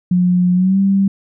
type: tone with pitch glide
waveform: sine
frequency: 179.4 to 195.64 Hz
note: F3 to G3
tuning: +47 to -3 cents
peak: -10 dBFS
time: 0.11-1.08 s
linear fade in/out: 5 ms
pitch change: +150 cents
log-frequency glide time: 0.54-0.79 s
effects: none